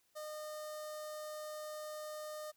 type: tone with notch filter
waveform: sawtooth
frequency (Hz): 610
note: D#5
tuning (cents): -34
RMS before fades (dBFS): -45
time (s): 0.15-2.52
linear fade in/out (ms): 20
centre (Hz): 2500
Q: 0.99
effects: white hiss -75 dBFS RMS until 2.56 s